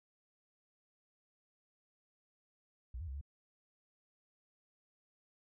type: tone with pitch steps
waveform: sine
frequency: 60.9 / 84.7 / 66.6 / 71.1 Hz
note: B1 / E2 / C2 / C#2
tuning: -24 / +48 / +31 / +45 cents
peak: -40 dBFS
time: 2.94-3.212 s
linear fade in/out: 5 ms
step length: 68 ms
effects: none